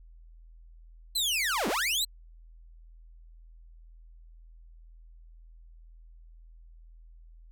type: linear two-way sweep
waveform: sawtooth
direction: down then up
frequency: 4186 to 175.5 to 4186 Hz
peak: -23 dBFS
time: 1.15-2.05 s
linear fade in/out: 10 ms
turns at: 1.68 s
effects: added 41 Hz sine -49 dBFS peak until 7.51 s